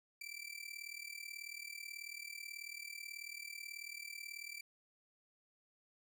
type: tone with amplitude modulation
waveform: sawtooth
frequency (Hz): 2336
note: D7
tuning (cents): -10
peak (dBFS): -39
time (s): 0.21-4.61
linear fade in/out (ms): 5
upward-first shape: sine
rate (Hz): 38.3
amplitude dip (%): 85
effects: none